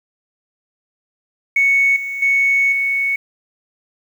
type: tone with level steps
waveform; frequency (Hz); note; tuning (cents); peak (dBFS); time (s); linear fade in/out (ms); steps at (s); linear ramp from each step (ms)
sine; 2217; C#7; 0; -10 / -22 / -11 / -15; 1.56-3.16; 5; 1.96 / 2.22 / 2.72; 5
effects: tanh soft clip ceiling -6 dBFS + 7-bit